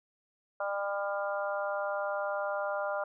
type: harmonic tone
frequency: 200 Hz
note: G3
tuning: 35 cents sharp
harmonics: 3 / 4 / 5 / 6 / 7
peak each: -33 / -38 / -41 / -40 / -38 dBFS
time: 0.6-3.04 s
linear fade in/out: 5 ms
effects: none